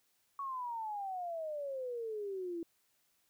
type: exponential sweep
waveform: sine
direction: down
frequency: 1125 to 329.6 Hz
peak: -37 dBFS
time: 0.39-2.63 s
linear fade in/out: 2 ms
effects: white hiss -75 dBFS RMS until 3.29 s